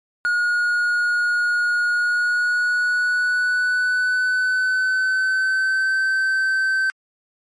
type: tone with pitch glide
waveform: triangle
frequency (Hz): 1442 to 1545.5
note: F#6 to G6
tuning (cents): -45 to -25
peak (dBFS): -15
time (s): 0.25-6.9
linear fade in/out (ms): 0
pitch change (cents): +120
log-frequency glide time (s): 1.91-5.96
effects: MP3 48 kbps